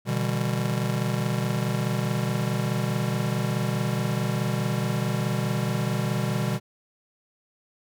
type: chord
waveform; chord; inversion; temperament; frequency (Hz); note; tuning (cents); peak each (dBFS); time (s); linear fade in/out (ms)
square; E minor seventh; second; just; 123.61 / 148.33 / 164.81 / 197.78; B2 / D3 / E3 / G3; +2 / +18 / 0 / +16; -28 / -31 / -34 / -30; 0.05-6.6; 50
effects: none